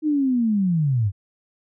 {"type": "linear sweep", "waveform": "sine", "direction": "down", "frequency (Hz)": [314, 92.5], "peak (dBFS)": -17, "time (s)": [0.02, 1.12], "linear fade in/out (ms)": 50, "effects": []}